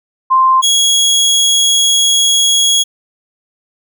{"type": "tone pair in turn", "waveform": ["sine", "25% pulse"], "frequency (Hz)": [1046.5, 3322], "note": ["C6", "G#7"], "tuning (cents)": [0, 0], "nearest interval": "octave + minor sixth", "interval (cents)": 2000, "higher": "second", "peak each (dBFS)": [-6, -5], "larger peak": "second", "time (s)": [[0.3, 0.62], [0.62, 2.84]], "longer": "second", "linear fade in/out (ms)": 20, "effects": []}